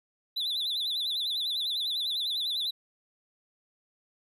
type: tone with vibrato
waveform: triangle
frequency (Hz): 3729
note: A#7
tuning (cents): 0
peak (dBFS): -27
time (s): 0.36-2.71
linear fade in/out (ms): 10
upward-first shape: sine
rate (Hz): 10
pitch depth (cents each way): 150
effects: none